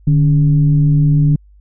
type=tone with frequency modulation; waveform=sine; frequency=148.9 Hz; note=D3; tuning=24 cents sharp; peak=-8 dBFS; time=0.07-1.36 s; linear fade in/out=5 ms; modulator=131 Hz; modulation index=0.45; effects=added 50 Hz sine -42 dBFS peak until 1.6 s